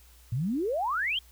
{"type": "exponential sweep", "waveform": "sine", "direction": "up", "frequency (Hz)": [109.6, 3300], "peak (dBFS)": -26, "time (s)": [0.32, 1.19], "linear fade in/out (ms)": 5, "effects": ["added 60 Hz sine -54 dBFS peak until 1.31 s", "white hiss -59 dBFS RMS until 1.31 s"]}